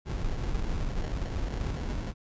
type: noise with sample-and-hold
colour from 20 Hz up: brown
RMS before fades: -31 dBFS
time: 0.05-2.14 s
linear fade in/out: 50 ms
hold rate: 1225 Hz
effects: resampled to 16000 Hz